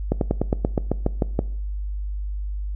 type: slowing click train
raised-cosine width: 2 ms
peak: -6 dBFS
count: 11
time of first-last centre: 0.12-1.391 s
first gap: 92 ms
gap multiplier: 1.07
effects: noise-tail reverb RT60 0.6 s tail -20 dB re dry + added 50 Hz sine -25 dBFS peak until 2.75 s